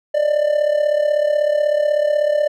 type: tone with amplitude modulation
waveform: triangle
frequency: 595 Hz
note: D5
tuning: 22 cents sharp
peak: -9 dBFS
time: 0.14-2.48 s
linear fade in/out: 10 ms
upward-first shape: sine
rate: 36.2 Hz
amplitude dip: 70%
effects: none